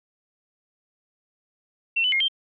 sine tone with pitch steps, 2707 / 2997 / 2138 / 3159 Hz, E7 / F#7 / C7 / G7, +45 / +22 / +37 / +13 cents, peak -19 dBFS, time 1.96-2.284 s, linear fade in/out 10 ms, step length 81 ms, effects none

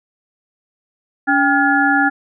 harmonic tone with a mistuned harmonic, 283.3 Hz, C#4, 38 cents sharp, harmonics 1 / 3 / 5 / 6, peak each -17 / -17 / -17 / -17 dBFS, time 1.27-2.1 s, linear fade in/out 20 ms, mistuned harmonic 3, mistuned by -120 cents, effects none

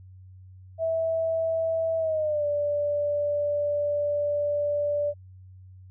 sine tone with pitch glide, 652 to 584.2 Hz, E5 to D5, -19 to -9 cents, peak -23 dBFS, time 0.78-5.14 s, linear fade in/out 50 ms, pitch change -190 cents, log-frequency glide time 1.98-2.46 s, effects added 93 Hz sine -45 dBFS peak until 5.9 s

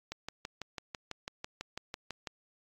click train, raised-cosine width 0.2 ms, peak -21 dBFS, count 14, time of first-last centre 0.12-2.272 s, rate 6.04 Hz, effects AAC 64 kbps

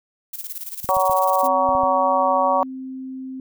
violet noise with tremolo, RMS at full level -30 dBFS, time 0.33-1.48 s, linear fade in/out 5 ms, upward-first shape square, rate 18 Hz, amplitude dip 70%
clicks, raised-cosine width 5 ms, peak -24 dBFS, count 6, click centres 0.845 / 0.968 / 1.097 / 1.69 / 1.751 / 1.835 s
harmonic tone, 187.6 Hz, F#3, 24 cents sharp, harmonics 3 / 4 / 5 / 6, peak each -21 / -21 / -21 / -21 dBFS, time 0.89-2.63 s, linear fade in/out 0 ms
sine tone, 261.6 Hz, C4, in tune, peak -29 dBFS, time 1.43-3.4 s, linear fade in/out 2 ms
effects none

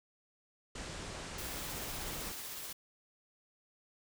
pink low-pass noise, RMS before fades -44 dBFS, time 0.75-2.32 s, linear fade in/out 5 ms, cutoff 9000 Hz, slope 48 dB/octave
white noise with tremolo, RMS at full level -43 dBFS, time 1.38-2.73 s, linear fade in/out 5 ms, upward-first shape triangle, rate 16 Hz, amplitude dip 25%
effects none

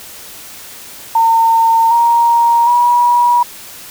sine tone with pitch steps, 910 / 936.7 / 964.1 Hz, A#5 / A#5 / B5, -42 / +8 / -42 cents, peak -7 dBFS, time 1.15-3.43 s, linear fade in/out 5 ms, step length 760 ms, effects white hiss -33 dBFS RMS until 3.9 s

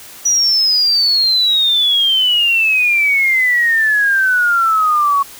sine exponential sweep, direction down, 5870 to 1107 Hz, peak -10 dBFS, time 0.25-5.23 s, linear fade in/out 10 ms, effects white hiss -36 dBFS RMS until 5.39 s

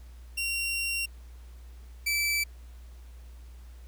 sawtooth tone pair in turn, 2751 / 2317 Hz, F7 / D7, -27 / -24 cents, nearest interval minor third, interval 297 cents, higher first, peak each -25 / -22 dBFS, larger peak second, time 0.37-1.06 / 2.06-2.44 s, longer first, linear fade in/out 10 ms, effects added 60 Hz sine -44 dBFS peak until 3.87 s + pink hiss -61 dBFS RMS until 3.87 s

